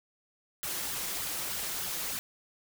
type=noise with flanger; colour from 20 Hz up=white; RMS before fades=-35 dBFS; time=0.63-2.19 s; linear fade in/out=0 ms; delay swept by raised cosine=0.58 to 6.28 ms; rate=3.3 Hz; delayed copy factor=+0.7; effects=none